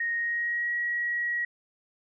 sine tone with pitch glide, 1864.7 to 1909.4 Hz, A#6 to A#6, 0 to +41 cents, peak -26 dBFS, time 0-1.45 s, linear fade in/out 5 ms, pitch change +41 cents, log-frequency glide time 0.15-0.73 s, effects none

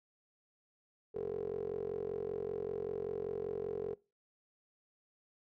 15% pulse tone with band-pass filter, 45.17 Hz, F#1, 41 cents flat, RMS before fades -39 dBFS, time 1.14-3.95 s, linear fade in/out 20 ms, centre 430 Hz, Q 8.6, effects noise-tail reverb RT60 0.3 s tail -23 dB re dry

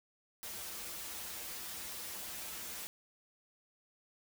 white noise with comb filter, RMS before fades -44 dBFS, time 0.43-2.87 s, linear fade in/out 0 ms, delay 7.3 ms, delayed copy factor -1, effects none

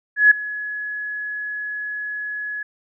sine tone with ADSR envelope, 1691 Hz, G#6, 31 cents sharp, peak -6 dBFS, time 0.16-2.63 s, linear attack 150 ms, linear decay 7 ms, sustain -19 dB, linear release 5 ms, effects none

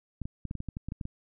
clicks, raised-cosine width 5 ms, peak -23 dBFS, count 12, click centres 0.217 / 0.255 / 0.453 / 0.511 / 0.553 / 0.604 / 0.687 / 0.769 / 0.886 / 0.921 / 1.012 / 1.054 s, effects none

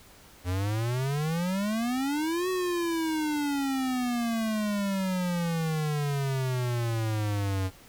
square exponential two-way sweep, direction up then down, 87.31 to 373.6 to 93 Hz, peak -27 dBFS, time 0.44-7.71 s, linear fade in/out 50 ms, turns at 2.49 s, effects pink hiss -53 dBFS RMS until 7.88 s

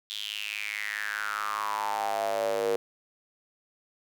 square tone with high-pass filter sweep, 52.4 Hz, G#1, 16 cents sharp, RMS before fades -31 dBFS, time 0.1-2.76 s, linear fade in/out 0 ms, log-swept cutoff 3500 to 450 Hz, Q 6.9, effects none

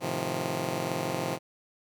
10% pulse chord, F dominant seventh, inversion first, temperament just, 109.13 / 130.96 / 157.15 / 174.61 Hz, A2 / C3 / Eb3 / F3, -14 / +2 / +18 / 0 cents, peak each -31 / -27 / -27 / -26 dBFS, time 0-1.39 s, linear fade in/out 50 ms, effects none

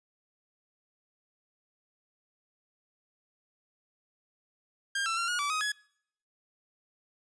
sawtooth tone with pitch steps, 1604 / 1339 / 1375 / 1442 / 1155 / 1257 / 1686 Hz, G6 / E6 / F6 / F#6 / D6 / D#6 / G#6, +39 / +27 / -27 / -45 / -29 / +17 / +26 cents, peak -25 dBFS, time 4.95-5.72 s, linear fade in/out 5 ms, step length 110 ms, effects noise-tail reverb RT60 0.7 s tail -26 dB re dry + resampled to 22050 Hz

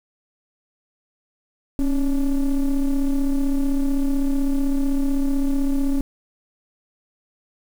triangle ring-modulated tone, 145.9 Hz, D3, 11 cents flat, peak -12 dBFS, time 1.79-6.01 s, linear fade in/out 2 ms, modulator 128 Hz, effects 7-bit

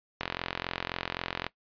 click train, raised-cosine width 0.3 ms, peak -14 dBFS, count 56, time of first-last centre 0.21-1.466 s, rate 43.8 Hz, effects noise-tail reverb RT60 0.1 s tail -19 dB re dry + resampled to 11025 Hz

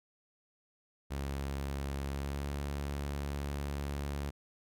sawtooth tone with pitch glide, 69.3 to 71.04 Hz, C#2 to C#2, 0 to +43 cents, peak -31 dBFS, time 1.1-4.31 s, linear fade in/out 20 ms, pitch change +43 cents, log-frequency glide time 2.09-2.49 s, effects none

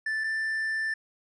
triangle tone pair in turn, 1760 / 1771.2 Hz, A6 / A6, 0 / +11 cents, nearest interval unison, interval 11 cents, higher second, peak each -25 dBFS, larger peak neither, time 0.06-0.24 / 0.24-0.94 s, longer second, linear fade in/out 5 ms, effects resampled to 22050 Hz

